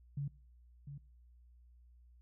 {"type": "tone with echo", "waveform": "sine", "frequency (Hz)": 141.7, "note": "C#3", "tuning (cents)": 38, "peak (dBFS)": -35, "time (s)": [0.17, 0.28], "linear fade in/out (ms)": 5, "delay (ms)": 700, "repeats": 1, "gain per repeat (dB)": -9, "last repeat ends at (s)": 0.98, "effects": ["noise-tail reverb RT60 0.6 s tail -25 dB re dry", "added 60 Hz sine -59 dBFS peak until 2.21 s"]}